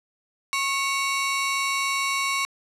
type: ring-modulated tone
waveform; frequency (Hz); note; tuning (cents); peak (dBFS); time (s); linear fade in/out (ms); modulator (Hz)
sawtooth; 1661.2; G#6; 0; -16; 0.53-2.45; 0; 569
effects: low-pass 10000 Hz 12 dB/octave